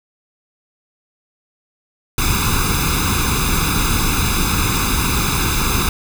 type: noise with comb filter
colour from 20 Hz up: pink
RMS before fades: -17 dBFS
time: 2.18-5.89 s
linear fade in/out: 2 ms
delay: 0.8 ms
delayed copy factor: +0.95
effects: none